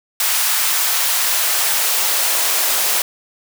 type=noise with high-pass filter sweep; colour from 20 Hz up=white; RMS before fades=-17 dBFS; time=0.2-3.02 s; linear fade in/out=2 ms; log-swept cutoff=1000 to 490 Hz; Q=0.91; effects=none